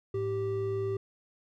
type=tone pair together; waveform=triangle; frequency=107.25 / 390 Hz; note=A2 / G4; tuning=-44 / -9 cents; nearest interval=octave + minor seventh; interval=2235 cents; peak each=-33 / -28 dBFS; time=0.14-0.97 s; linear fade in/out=5 ms; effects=none